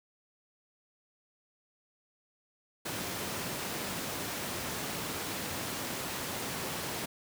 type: high-pass noise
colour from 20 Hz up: pink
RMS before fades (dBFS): -37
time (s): 2.85-7.06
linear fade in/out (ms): 10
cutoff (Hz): 130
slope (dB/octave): 12
effects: none